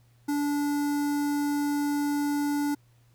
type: tone with notch filter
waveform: square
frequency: 290 Hz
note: D4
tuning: 22 cents flat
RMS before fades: -27 dBFS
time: 0.28-2.75 s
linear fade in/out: 10 ms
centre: 2900 Hz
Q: 0.73
effects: added 119 Hz sine -58 dBFS peak until 3.14 s + pink hiss -68 dBFS RMS until 3.14 s